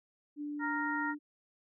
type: tone with pitch glide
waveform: sine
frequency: 293.7 to 295.6 Hz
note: D4 to D4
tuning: 0 to +11 cents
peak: -36 dBFS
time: 0.36-1.19 s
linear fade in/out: 50 ms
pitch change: +11 cents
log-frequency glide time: 0.6-0.91 s
type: harmonic tone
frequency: 466.2 Hz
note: A#4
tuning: in tune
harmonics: 2 / 3 / 4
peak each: -37 / -37 / -37 dBFS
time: 0.59-1.15 s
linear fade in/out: 50 ms
effects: none